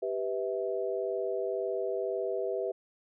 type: chord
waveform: sine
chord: E minor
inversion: first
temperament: equal with one note detuned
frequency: 392 / 493.9 / 649.8 Hz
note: G4 / B4 / E5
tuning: 0 / 0 / -25 cents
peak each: -33 / -34 / -35 dBFS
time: 0.02-2.72 s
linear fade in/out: 10 ms
effects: none